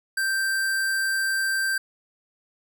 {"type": "tone", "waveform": "square", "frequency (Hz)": 1568, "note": "G6", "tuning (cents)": 0, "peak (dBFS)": -23, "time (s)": [0.17, 1.78], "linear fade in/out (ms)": 5, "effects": []}